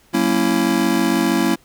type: chord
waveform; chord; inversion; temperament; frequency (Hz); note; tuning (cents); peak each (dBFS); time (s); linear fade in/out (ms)
square; F# dominant seventh; none; just; 185 / 231.2 / 277.5 / 333; F#3 / A#3 / C#4 / E4; 0 / -14 / +2 / +18; -24 / -21 / -22 / -20; 0.13-1.56; 20
effects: pink hiss -54 dBFS RMS until 1.64 s